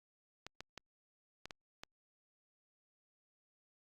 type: clicks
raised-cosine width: 0.2 ms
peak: -28 dBFS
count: 6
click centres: 0.466 / 0.606 / 0.777 / 1.456 / 1.508 / 1.835 s
effects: Opus 48 kbps